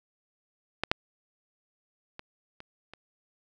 clicks, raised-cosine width 0.3 ms, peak -11 / -6 / -24 / -28 / -28 dBFS, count 5, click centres 0.836 / 0.915 / 2.194 / 2.604 / 2.936 s, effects none

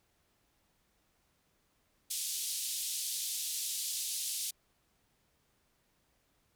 white band-pass noise, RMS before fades -37 dBFS, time 2.1-4.51 s, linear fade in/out 10 ms, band 3300 to 12000 Hz, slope 24 dB/octave, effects pink hiss -74 dBFS RMS until 6.55 s

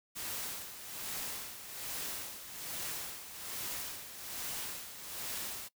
white noise with tremolo, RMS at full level -39 dBFS, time 0.15-5.69 s, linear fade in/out 20 ms, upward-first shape sine, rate 1.2 Hz, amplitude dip 65%, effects noise-tail reverb RT60 0.1 s tail -21 dB re dry

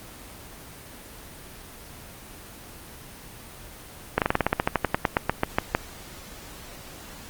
slowing click train, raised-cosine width 0.5 ms, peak -4 dBFS, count 19, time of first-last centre 4.18-5.749 s, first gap 38 ms, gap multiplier 1.09, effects pink hiss -43 dBFS RMS until 7.29 s + Opus 24 kbps

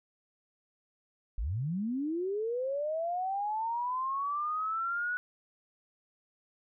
sine linear sweep, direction up, 41.29 to 1480 Hz, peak -30 dBFS, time 1.38-5.17 s, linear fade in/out 0 ms, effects none

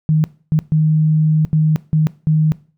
sine tone bursts at uneven times, 155.56 Hz, D#3, in tune, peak -10 dBFS, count 6, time 0.09-0.24 / 0.52-0.59 / 0.72-1.45 / 1.53-1.76 / 1.93-2.07 / 2.27-2.52 s, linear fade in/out 0 ms, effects noise-tail reverb RT60 0.4 s tail -20 dB re dry

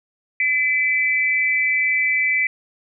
sine tone pair together, 2018 / 2320 Hz, B6 / D7, +37 / -22 cents, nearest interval major second, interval 241 cents, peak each -19 dBFS, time 0.4-2.47 s, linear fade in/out 2 ms, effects none

